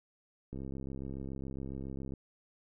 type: click train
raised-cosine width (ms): 3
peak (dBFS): -29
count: 109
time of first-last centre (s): 0.53-2.137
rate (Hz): 67.2
effects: none